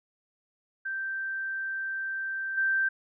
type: tone with level steps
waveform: sine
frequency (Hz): 1565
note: G6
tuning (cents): -3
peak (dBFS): -30 / -23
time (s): 0.85-2.89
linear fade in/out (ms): 10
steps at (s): 2.57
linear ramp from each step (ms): 10
effects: none